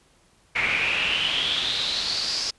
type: noise with band-pass filter sweep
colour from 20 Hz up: brown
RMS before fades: -25 dBFS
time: 0.55-2.51 s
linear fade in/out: 10 ms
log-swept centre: 2200 to 5200 Hz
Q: 7
effects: pink hiss -60 dBFS RMS until 2.58 s + resampled to 24000 Hz